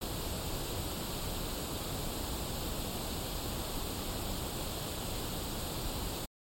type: noise with comb filter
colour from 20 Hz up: pink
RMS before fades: -37 dBFS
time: 0.01-6.26 s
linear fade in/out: 10 ms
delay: 0.25 ms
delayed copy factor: +0.6
effects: MP3 64 kbps